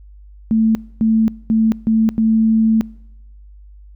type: tone bursts at uneven times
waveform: sine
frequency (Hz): 221.9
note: A3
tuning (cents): +15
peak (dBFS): -11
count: 5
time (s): 0.51-0.75 / 1.01-1.28 / 1.5-1.72 / 1.87-2.09 / 2.18-2.81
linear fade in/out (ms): 0
effects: noise-tail reverb RT60 0.9 s tail -25 dB re dry + added 50 Hz sine -38 dBFS peak until 3.95 s